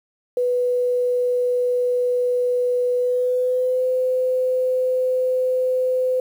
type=tone with pitch glide; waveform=sine; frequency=493.9 to 510.1 Hz; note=B4 to C5; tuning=0 to -44 cents; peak=-17 dBFS; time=0.37-6.2 s; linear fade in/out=2 ms; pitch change=+56 cents; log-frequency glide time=2.97-3.85 s; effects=8-bit